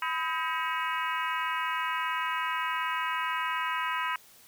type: harmonic tone with a mistuned harmonic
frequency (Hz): 318.6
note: D#4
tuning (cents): +41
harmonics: 3 / 4 / 5 / 6 / 7 / 8 / 9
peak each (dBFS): -32 / -34 / -36 / -38 / -39 / -40 / -41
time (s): 0.02-4.16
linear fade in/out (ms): 2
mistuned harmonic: 3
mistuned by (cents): +80
effects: white hiss -56 dBFS RMS until 4.47 s